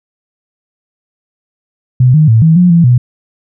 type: tone with pitch steps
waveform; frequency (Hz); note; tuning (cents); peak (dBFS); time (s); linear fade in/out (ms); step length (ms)
sine; 126.3 / 154.5 / 112.2 / 161.3 / 178.5 / 169 / 123.2; B2 / D#3 / A2 / E3 / F3 / E3 / B2; +39 / -12 / +34 / -37 / +38 / +43 / -4; -3; 2-2.98; 5; 140
effects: none